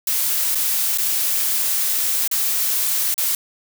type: noise with dropouts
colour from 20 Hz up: blue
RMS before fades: -20 dBFS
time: 0.07-3.35 s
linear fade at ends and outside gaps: 2 ms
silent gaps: 0.549-0.553 / 0.976-0.983 / 2.277-2.313 / 3.142-3.179 s
effects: none